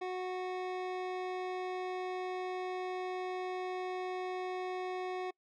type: tone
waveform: 25% pulse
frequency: 367.8 Hz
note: F#4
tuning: 10 cents flat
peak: -32 dBFS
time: 0.01-5.31 s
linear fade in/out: 10 ms
effects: noise-tail reverb RT60 0.1 s tail -26 dB re dry + low-pass 3000 Hz 12 dB/octave